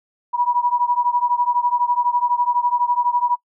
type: beating tone pair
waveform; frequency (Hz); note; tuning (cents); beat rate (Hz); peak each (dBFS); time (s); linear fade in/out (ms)
sine; 966 / 978; B5 / B5; -39 / -17; 12; -18 / -20; 0.33-3.36; 20
effects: noise-tail reverb RT60 0.1 s tail -25 dB re dry